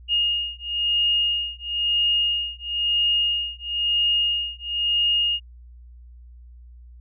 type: beating tone pair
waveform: sine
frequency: 2848 / 2849 Hz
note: F7 / F7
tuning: +33 / +34 cents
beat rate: 1 Hz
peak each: -23 / -23 dBFS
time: 0.08-5.4 s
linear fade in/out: 50 ms
effects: added 60 Hz sine -42 dBFS peak until 7 s